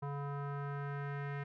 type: tone with low-pass filter sweep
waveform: square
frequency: 142 Hz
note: C#3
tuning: 42 cents sharp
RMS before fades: -40 dBFS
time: 0.02-1.44 s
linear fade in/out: 10 ms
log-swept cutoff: 1100 to 1900 Hz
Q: 2.9
effects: none